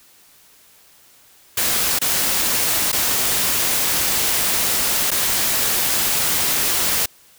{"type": "noise with dropouts", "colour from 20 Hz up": "white", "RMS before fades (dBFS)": -19, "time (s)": [1.57, 7.06], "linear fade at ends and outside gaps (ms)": 5, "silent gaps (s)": [[1.989, 2.014], [2.918, 2.927], [5.106, 5.114]], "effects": ["white hiss -51 dBFS RMS until 7.38 s"]}